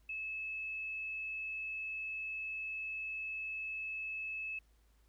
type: tone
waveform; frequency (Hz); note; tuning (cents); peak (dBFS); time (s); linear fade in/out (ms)
sine; 2600; E7; -24; -38; 0.09-4.59; 5
effects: added 54 Hz sine -65 dBFS peak until 5.08 s + pink hiss -75 dBFS RMS until 5.08 s